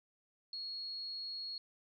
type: tone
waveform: sine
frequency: 4316 Hz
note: C#8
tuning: 47 cents flat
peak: -40 dBFS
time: 0.53-1.58 s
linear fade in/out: 2 ms
effects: none